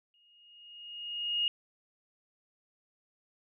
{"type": "tone with exponential growth", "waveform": "sine", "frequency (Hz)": 2861, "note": "F7", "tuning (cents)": 41, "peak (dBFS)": -25, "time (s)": [0.14, 1.48], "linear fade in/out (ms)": 1, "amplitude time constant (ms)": 290, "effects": []}